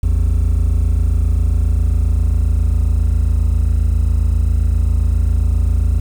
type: tone pair together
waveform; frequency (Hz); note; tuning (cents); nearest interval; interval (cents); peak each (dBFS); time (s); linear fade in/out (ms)
triangle; 54.96 / 82.41; A1 / E2; -1 / 0; perfect fifth; 701; -11 / -12; 0.03-6; 5
effects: tanh soft clip ceiling -5 dBFS + 7-bit